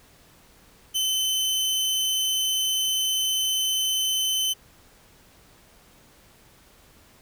sawtooth tone, 3055 Hz, G7, 45 cents flat, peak -19 dBFS, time 0.94-4.54 s, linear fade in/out 20 ms, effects pink hiss -55 dBFS RMS until 7.21 s

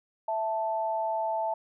sine tone pair together, 659.3 / 880 Hz, E5 / A5, 0 / 0 cents, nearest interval perfect fourth, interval 500 cents, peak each -30 / -29 dBFS, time 0.28-1.54 s, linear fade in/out 5 ms, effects none

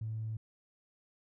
triangle tone with tanh clipping, 110.3 Hz, A2, 5 cents sharp, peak -35 dBFS, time 0.01-0.37 s, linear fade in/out 5 ms, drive 4 dB, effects none

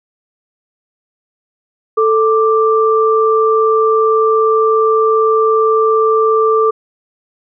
sine tone pair together, 441.3 / 1178.1 Hz, A4 / D6, +5 / +5 cents, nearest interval octave + perfect fourth, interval 1700 cents, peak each -10 / -13 dBFS, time 1.97-6.71 s, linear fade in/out 10 ms, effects none

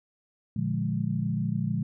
sine chord, Bb dominant seventh, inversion none, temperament equal with one note detuned, 116.54 / 147.68 / 174.61 / 207.7 Hz, Bb2 / D3 / F3 / Ab3, 0 / +10 / 0 / 0 cents, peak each -31 dBFS, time 0.56-1.83 s, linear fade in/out 5 ms, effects none

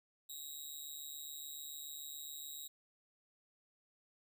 10% pulse tone with amplitude modulation, 3815 Hz, A#7, 39 cents sharp, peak -34 dBFS, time 0.29-2.68 s, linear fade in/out 10 ms, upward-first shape sine, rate 147 Hz, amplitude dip 85%, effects none

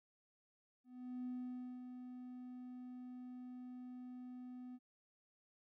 triangle tone with ADSR envelope, 250 Hz, B3, 21 cents sharp, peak -38 dBFS, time 0.84-4.79 s, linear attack 420 ms, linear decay 540 ms, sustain -8 dB, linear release 43 ms, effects tanh soft clip ceiling -37 dBFS

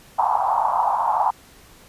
white band-pass noise, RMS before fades -20 dBFS, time 0.18-1.31 s, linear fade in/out 10 ms, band 760 to 1000 Hz, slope 48 dB/octave, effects pink hiss -49 dBFS RMS until 1.88 s + resampled to 32000 Hz

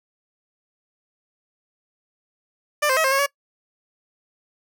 15% pulse tone with pitch steps, 594 / 523 / 639 / 532 / 546 / 565 Hz, D5 / C5 / D#5 / C5 / C#5 / C#5, +20 / -1 / +46 / +29 / -26 / +33 cents, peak -11 dBFS, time 2.82-3.264 s, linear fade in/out 10 ms, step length 74 ms, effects noise-tail reverb RT60 0.1 s tail -22 dB re dry

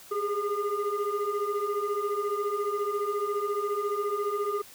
sine tone cluster, 403.1 / 417.5 / 1216 Hz, G4 / G#4 / D#6, +48 / +9 / -40 cents, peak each -30 / -29 / -30 dBFS, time 0.11-4.62 s, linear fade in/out 10 ms, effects tanh soft clip ceiling -22 dBFS + white hiss -50 dBFS RMS until 4.74 s

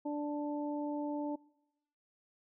harmonic tone, 293.7 Hz, D4, in tune, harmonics 1 / 2 / 3, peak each -35 / -41 / -43 dBFS, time 0.05-1.36 s, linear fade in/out 10 ms, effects noise-tail reverb RT60 0.9 s tail -24 dB re dry

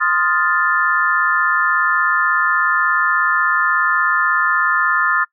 sine chord, F dominant seventh, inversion second, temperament equal with one note detuned, 1046.5 / 1244.5 / 1401 / 1760 Hz, C6 / Eb6 / F6 / A6, 0 / 0 / +5 / 0 cents, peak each -22 / -19 / -19 / -17 dBFS, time 0-5.25 s, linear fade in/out 20 ms, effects noise-tail reverb RT60 0.1 s tail -23 dB re dry

